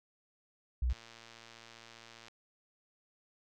sine tone, 61.74 Hz, B1, in tune, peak -28 dBFS, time 0.82-0.93 s, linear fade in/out 5 ms
click train, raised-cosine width 0.2 ms, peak -35 dBFS, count 160, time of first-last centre 0.9-2.283 s, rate 115 Hz
effects none

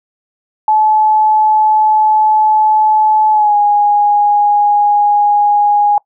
sine tone with pitch glide, 861 to 825.9 Hz, A5 to G#5, -38 to -10 cents, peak -7 dBFS, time 0.68-5.98 s, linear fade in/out 2 ms, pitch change -72 cents, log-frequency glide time 3.31-3.56 s, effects noise-tail reverb RT60 0.1 s tail -23 dB re dry

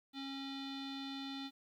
square tone with low-pass filter, 272.7 Hz, C#4, 28 cents flat, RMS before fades -44 dBFS, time 0.13-1.51 s, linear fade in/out 50 ms, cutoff 3800 Hz, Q 9.9, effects 12-bit

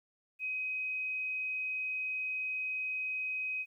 sine tone, 2523 Hz, D#7, 23 cents sharp, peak -33 dBFS, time 0.39-3.66 s, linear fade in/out 50 ms, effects 12-bit

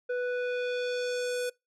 square tone with low-pass filter sweep, 493.9 Hz, B4, in tune, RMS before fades -31 dBFS, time 0.09-1.5 s, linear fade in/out 10 ms, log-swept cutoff 1300 to 11000 Hz, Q 1.3, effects noise-tail reverb RT60 0.2 s tail -24 dB re dry

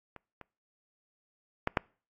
clicks, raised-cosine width 0.5 ms, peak -30 / -30 / -12 / -9 dBFS, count 4, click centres 0.163 / 0.413 / 1.674 / 1.772 s, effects noise-tail reverb RT60 0.4 s tail -26 dB re dry + AAC 32 kbps

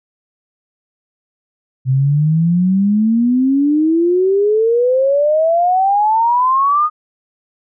sine exponential sweep, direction up, 127.7 to 1244.5 Hz, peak -10 dBFS, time 1.85-6.9 s, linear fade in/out 50 ms, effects none

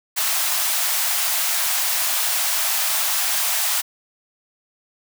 white high-pass noise, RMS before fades -21 dBFS, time 0.16-3.82 s, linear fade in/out 20 ms, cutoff 610 Hz, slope 96 dB/octave, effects none

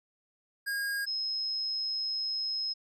square / sine tone pair in turn, 1628 / 5140 Hz, G#6 / E8, -35 / -45 cents, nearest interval octave + minor sixth, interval 1990 cents, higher second, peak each -31 / -30 dBFS, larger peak second, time 0.66-1.06 / 1.06-2.74 s, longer second, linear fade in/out 20 ms, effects none

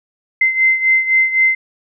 sine beating tone pair, 2070 / 2073.9 Hz, C7 / C7, -19 / -16 cents, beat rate 3.9 Hz, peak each -12 / -17 dBFS, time 0.41-1.55 s, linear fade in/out 5 ms, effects none

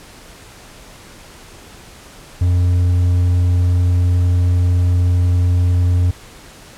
triangle tone, 88.9 Hz, F2, 31 cents sharp, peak -9 dBFS, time 2.41-6.11 s, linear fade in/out 5 ms, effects pink hiss -40 dBFS RMS until 6.77 s + low-pass 11000 Hz 12 dB/octave

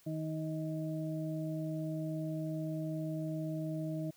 harmonic tone, 157.5 Hz, D#3, 21 cents sharp, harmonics 1 / 2 / 4, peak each -37 / -39 / -43 dBFS, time 0.06-4.11 s, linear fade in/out 10 ms, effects white hiss -65 dBFS RMS until 4.16 s

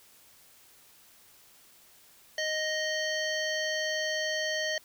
harmonic tone with a mistuned harmonic, 622.3 Hz, D#5, in tune, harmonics 1 / 3 / 5 / 7 / 9 / 10, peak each -33 / -32 / -37 / -38 / -43 / -43 dBFS, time 2.38-4.78 s, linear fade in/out 2 ms, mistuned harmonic 7, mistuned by +30 cents, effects white hiss -58 dBFS RMS until 4.84 s

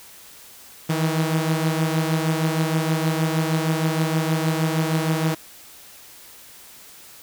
sawtooth beating tone pair, 157.9 / 164.3 Hz, D#3 / E3, +26 / -5 cents, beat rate 6.4 Hz, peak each -17 / -21 dBFS, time 0.89-5.35 s, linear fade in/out 10 ms, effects white hiss -45 dBFS RMS until 7.22 s

